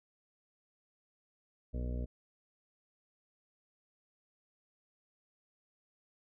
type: harmonic tone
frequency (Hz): 61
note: B1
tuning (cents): -21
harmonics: 1 / 2 / 3 / 4 / 5 / 6 / 7 / 8 / 9 / 10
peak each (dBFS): -35 / -43 / -50 / -45 / -54 / -59 / -53 / -52 / -58 / -53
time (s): 1.73-2.06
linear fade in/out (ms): 20
effects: none